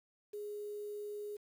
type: tone with quantisation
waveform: sine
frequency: 415.3 Hz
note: G#4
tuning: in tune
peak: -40 dBFS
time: 0.33-1.37 s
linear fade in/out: 10 ms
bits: 10
effects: none